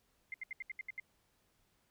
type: tone bursts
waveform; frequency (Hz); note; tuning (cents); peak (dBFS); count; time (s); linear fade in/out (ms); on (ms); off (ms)
sine; 2093; C7; 0; -39; 8; 0.32-0.999; 2; 21; 73
effects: pink hiss -75 dBFS RMS until 1.9 s